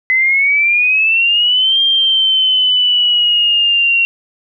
sine exponential two-way sweep, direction up then down, 2028 to 3200 to 2739 Hz, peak -9 dBFS, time 0.1-4.05 s, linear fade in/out 0 ms, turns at 1.8 s, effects none

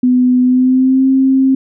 sine tone with pitch glide, 250.7 to 265.6 Hz, B3 to C4, +26 to +26 cents, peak -7 dBFS, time 0.03-1.55 s, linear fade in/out 5 ms, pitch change +100 cents, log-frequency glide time 0.42-1.07 s, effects none

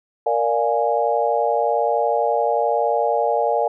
sine chord, Bb dominant seventh, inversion none, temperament equal, 466.2 / 587.3 / 698.5 / 830.6 Hz, Bb4 / D5 / F5 / Ab5, 0 / 0 / 0 / 0 cents, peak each -22 dBFS, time 0.26-3.68 s, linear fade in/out 5 ms, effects none

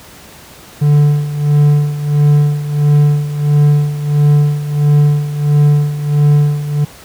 triangle tone with tremolo, 146.83 Hz, D3, in tune, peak -3 dBFS, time 0.81-6.85 s, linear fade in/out 10 ms, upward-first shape sine, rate 1.5 Hz, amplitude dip 75%, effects pink hiss -37 dBFS RMS until 7.04 s + high-pass 60 Hz 12 dB/octave

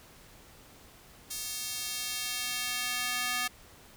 square tone with high-pass filter sweep, 246.7 Hz, B3, 2 cents flat, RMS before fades -34 dBFS, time 1.3-3.48 s, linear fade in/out 10 ms, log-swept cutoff 5700 to 1500 Hz, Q 0.82, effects pink hiss -55 dBFS RMS until 3.96 s

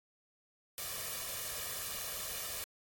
white noise with comb filter, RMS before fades -40 dBFS, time 0.78-2.64 s, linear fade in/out 0 ms, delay 1.7 ms, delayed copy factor +0.65, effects AAC 64 kbps

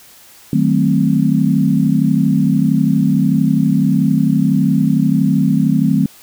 sine chord, D# diminished seventh, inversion none, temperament equal with one note detuned, 155.56 / 188.45 / 220 / 261.6 Hz, D#3 / F#3 / A3 / C4, 0 / +32 / 0 / 0 cents, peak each -16 dBFS, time 0.53-6.06 s, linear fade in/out 2 ms, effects white hiss -43 dBFS RMS until 6.22 s

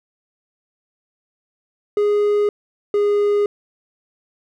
triangle tone pair in turn, 413.9 / 411 Hz, G#4 / G#4, -6 / -18 cents, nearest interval unison, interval 12 cents, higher first, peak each -12 / -12 dBFS, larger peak neither, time 1.97-2.49 / 2.94-3.46 s, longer neither, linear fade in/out 2 ms, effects none

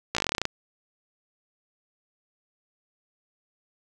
slowing click train, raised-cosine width 0.2 ms, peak -8 dBFS, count 13, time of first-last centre 0.15-0.454 s, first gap 16 ms, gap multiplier 1.08, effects none

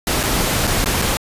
pink noise with dropouts, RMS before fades -18 dBFS, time 0.07-1.17 s, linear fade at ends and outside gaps 1 ms, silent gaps 0.231-0.235 / 0.671-0.675 / 0.844-0.859 / 1.017-1.021 s, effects resampled to 32000 Hz

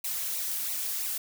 blue noise with flanger, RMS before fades -32 dBFS, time 0.04-1.18 s, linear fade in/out 5 ms, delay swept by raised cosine 0.59 to 3.39 ms, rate 3 Hz, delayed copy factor -0.75, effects none

